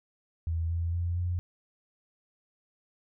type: tone with pitch steps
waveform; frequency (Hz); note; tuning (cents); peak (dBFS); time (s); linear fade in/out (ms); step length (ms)
sine; 82.41 / 84.38 / 86.41 / 88.48; E2 / E2 / F2 / F2; 0 / +41 / -18 / +23; -27; 0.47-1.39; 0; 230
effects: none